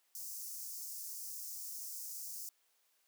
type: high-pass noise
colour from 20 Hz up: white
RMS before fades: -45 dBFS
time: 0.15-2.49 s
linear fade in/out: 2 ms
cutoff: 5100 Hz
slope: 48 dB/octave
effects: white hiss -75 dBFS RMS until 3.07 s + high-pass 400 Hz 12 dB/octave